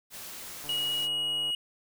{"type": "noise", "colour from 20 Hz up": "white", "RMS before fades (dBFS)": -42, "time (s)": [0.1, 1.09], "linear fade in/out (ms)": 50}
{"type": "click train", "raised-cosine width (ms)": 1, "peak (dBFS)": -35, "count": 128, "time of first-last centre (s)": [0.64, 1.504], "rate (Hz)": 147}
{"type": "tone", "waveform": "triangle", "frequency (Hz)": 2897, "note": "F#7", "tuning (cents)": -37, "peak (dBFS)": -26, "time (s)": [0.69, 1.55], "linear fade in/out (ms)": 2}
{"effects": []}